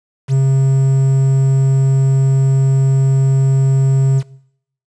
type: tone with quantisation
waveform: triangle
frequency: 134.7 Hz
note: C#3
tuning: 49 cents flat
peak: -7 dBFS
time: 0.28-4.23 s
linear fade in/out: 50 ms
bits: 6
effects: noise-tail reverb RT60 0.7 s tail -20 dB re dry + resampled to 22050 Hz